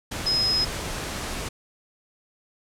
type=tone in noise; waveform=sine; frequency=5100 Hz; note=D#8; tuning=42 cents sharp; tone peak=-20 dBFS; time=0.26-0.65 s; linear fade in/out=10 ms; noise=pink; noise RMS=-31 dBFS; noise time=0.11-1.49 s; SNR=+8 dB; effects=low-pass 10000 Hz 12 dB/octave